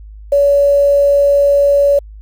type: tone with quantisation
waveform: sine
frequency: 567 Hz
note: C#5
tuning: 39 cents sharp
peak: -7 dBFS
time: 0.32-1.99 s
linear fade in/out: 5 ms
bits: 6
effects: added 52 Hz sine -31 dBFS peak until 2.21 s